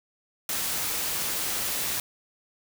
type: noise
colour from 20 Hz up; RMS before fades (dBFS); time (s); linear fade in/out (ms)
white; -29; 0.49-2; 2
effects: none